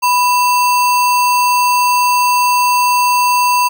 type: tone with sample-and-hold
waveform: sine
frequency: 987.8 Hz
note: B5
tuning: in tune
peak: -9 dBFS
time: 0.02-3.69 s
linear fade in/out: 20 ms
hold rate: 3675 Hz
effects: none